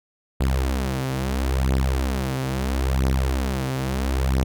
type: beating tone pair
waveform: sawtooth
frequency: 65.41 / 66.16 Hz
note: C2 / C2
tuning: 0 / +20 cents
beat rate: 0.75 Hz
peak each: -20 / -19 dBFS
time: 0.4-4.44 s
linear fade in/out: 10 ms
effects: none